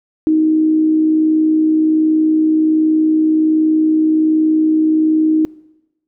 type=tone with amplitude modulation; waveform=sine; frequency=313.4 Hz; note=D#4; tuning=13 cents sharp; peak=-8 dBFS; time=0.27-5.45 s; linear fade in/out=0 ms; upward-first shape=sine; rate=61.3 Hz; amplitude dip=30%; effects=noise-tail reverb RT60 1.0 s tail -23 dB re dry